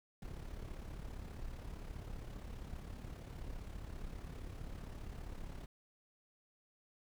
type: noise with amplitude modulation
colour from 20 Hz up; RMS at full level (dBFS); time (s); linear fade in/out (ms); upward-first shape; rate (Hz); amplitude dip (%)
brown; -44; 0.22-5.66; 2; sine; 35.1; 55
effects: none